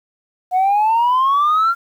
sine exponential sweep, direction up, 722 to 1396.9 Hz, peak -10 dBFS, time 0.51-1.75 s, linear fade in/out 50 ms, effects tanh soft clip ceiling -10 dBFS + 8-bit

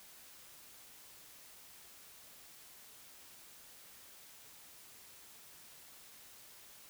silence, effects white hiss -57 dBFS RMS until 6.89 s

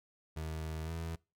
30% pulse tone with pitch glide, 79.1 to 82.41 Hz, D#2 to E2, +29 to 0 cents, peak -35 dBFS, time 0.36-1.16 s, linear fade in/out 10 ms, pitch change +71 cents, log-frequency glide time 0.84-0.9 s, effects noise-tail reverb RT60 0.3 s tail -25 dB re dry

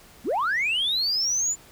sine linear sweep, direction up, 165.8 to 7150 Hz, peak -20 dBFS, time 0.24-1.56 s, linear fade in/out 50 ms, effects tanh soft clip ceiling -19 dBFS + pink hiss -51 dBFS RMS until 1.71 s

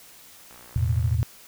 click train, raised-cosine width 0.5 ms, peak -33 dBFS, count 39, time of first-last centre 0.51-1.143 s, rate 60 Hz
sine chord, E suspended fourth, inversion none, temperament equal, 82.41 / 110 / 123.47 Hz, E2 / A2 / B2, 0 / 0 / 0 cents, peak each -24 / -24 / -26 dBFS, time 0.76-1.23 s, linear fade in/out 0 ms
effects white hiss -49 dBFS RMS until 1.47 s

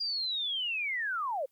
sine linear sweep, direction down, 4843 to 493.9 Hz, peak -30 dBFS, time 0-1.46 s, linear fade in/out 10 ms, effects white hiss -72 dBFS RMS until 1.51 s + Opus 24 kbps

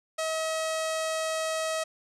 sawtooth tone with low-pass filter, 639 Hz, D#5, 46 cents sharp, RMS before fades -30 dBFS, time 0.18-1.84 s, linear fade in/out 10 ms, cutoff 8600 Hz, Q 1.6, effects none

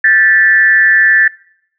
sine tone with frequency modulation, 1760 Hz, A6, in tune, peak -5 dBFS, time 0.04-1.28 s, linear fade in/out 5 ms, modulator 182 Hz, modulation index 0.61, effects noise-tail reverb RT60 0.7 s tail -23 dB re dry

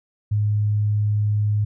sine tone, 104.8 Hz, G#2, 16 cents sharp, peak -17 dBFS, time 0.31-1.65 s, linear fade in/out 10 ms, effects none

